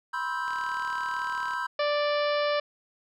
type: chord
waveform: triangle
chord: C major seventh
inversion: third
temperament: just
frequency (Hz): 981.1 / 1046.5 / 1308.1 / 1569.8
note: B5 / C6 / E6 / G6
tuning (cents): -12 / 0 / -14 / +2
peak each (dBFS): -31 / -34 / -34 / -31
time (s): 0.13-1.67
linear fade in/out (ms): 10
type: click train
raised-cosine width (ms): 0.2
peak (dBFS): -27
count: 41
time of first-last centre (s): 0.48-1.535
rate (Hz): 37.9
type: harmonic tone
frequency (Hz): 587.3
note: D5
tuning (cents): 0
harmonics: 1 / 2 / 3 / 4 / 5 / 6 / 7 / 8 / 9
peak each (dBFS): -25 / -31 / -35 / -37 / -39 / -41 / -42 / -43 / -44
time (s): 1.79-2.6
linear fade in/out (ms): 5
effects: none